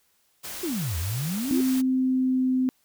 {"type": "noise", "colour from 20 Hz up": "white", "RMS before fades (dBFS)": -36, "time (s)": [0.43, 1.82], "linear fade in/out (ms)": 20}
{"type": "exponential two-way sweep", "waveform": "sine", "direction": "down then up", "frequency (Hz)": [381, 77.5, 381], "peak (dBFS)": -26, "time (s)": [0.63, 1.61], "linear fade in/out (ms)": 5, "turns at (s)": 0.98}
{"type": "tone with pitch glide", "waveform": "sine", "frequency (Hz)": [260, 257.3], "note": ["C4", "C4"], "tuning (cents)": [-11, -29], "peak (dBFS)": -20, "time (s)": [1.51, 2.69], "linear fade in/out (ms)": 0, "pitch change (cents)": -18, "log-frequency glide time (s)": [1.72, 2.52]}
{"effects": ["white hiss -67 dBFS RMS until 2.84 s"]}